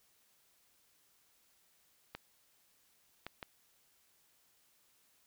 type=clicks; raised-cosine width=0.3 ms; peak=-26 dBFS; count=3; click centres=2.15 / 3.266 / 3.428 s; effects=white hiss -71 dBFS RMS until 5.26 s